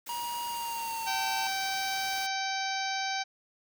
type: noise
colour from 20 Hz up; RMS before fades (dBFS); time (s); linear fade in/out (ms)
white; -43; 0.06-2.27; 10
type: tone with pitch glide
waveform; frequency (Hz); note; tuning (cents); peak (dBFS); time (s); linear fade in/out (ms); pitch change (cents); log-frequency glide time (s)
square; 951 to 892.5; A#5 to A5; +34 to +24; -34; 0.09-1.47; 2; -110; 0.45-1.25
type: harmonic tone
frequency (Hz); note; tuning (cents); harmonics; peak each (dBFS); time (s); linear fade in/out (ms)
774; G5; -22; 1 / 2 / 3 / 4 / 5 / 6 / 7 / 8; -33 / -37 / -38 / -43 / -40 / -40 / -42 / -42; 1.06-3.24; 20
effects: none